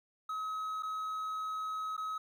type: tone with dropouts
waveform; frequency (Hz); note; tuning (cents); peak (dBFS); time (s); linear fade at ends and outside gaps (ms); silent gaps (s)
triangle; 1277; D#6; +45; -33; 0.29-2.18; 5; 0.825-0.831 / 1.967-1.977
effects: 12-bit